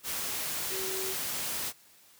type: tone in noise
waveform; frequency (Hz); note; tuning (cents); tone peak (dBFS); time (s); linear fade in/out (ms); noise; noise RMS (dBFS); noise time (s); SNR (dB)
sine; 380; F#4; +46; -37; 0.69-1.16; 50; white; -34; 0.03-1.73; -6
effects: white hiss -59 dBFS RMS until 2.19 s + high-pass 60 Hz 12 dB/octave